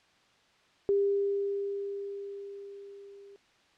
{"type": "tone with level ramp", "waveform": "sine", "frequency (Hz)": 399.7, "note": "G4", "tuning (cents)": 34, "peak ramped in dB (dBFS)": [-22, -49], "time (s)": [0.89, 3.36], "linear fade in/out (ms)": 0, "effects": ["white hiss -64 dBFS RMS until 3.77 s", "low-pass 4000 Hz 12 dB/octave"]}